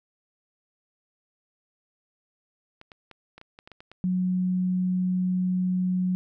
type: clicks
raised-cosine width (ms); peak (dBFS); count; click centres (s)
0.3; -29; 10; 2.814 / 2.918 / 3.113 / 3.38 / 3.414 / 3.589 / 3.675 / 3.717 / 3.805 / 3.916
type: tone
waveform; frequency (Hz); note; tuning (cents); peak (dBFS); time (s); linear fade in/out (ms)
sine; 183.1; F#3; -18; -22; 4.04-6.15; 0
effects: none